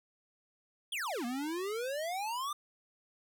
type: exponential two-way sweep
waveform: square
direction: down then up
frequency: 3476 to 231.9 to 1218 Hz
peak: -35 dBFS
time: 0.92-2.53 s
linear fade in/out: 5 ms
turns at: 1.25 s
effects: none